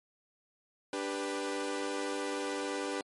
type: chord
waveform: sawtooth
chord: G major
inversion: second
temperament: equal with one note detuned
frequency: 293.7 / 394.3 / 493.9 Hz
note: D4 / G4 / B4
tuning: 0 / +10 / 0 cents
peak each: -34 dBFS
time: 0.93-3.01 s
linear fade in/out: 2 ms
effects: MP3 48 kbps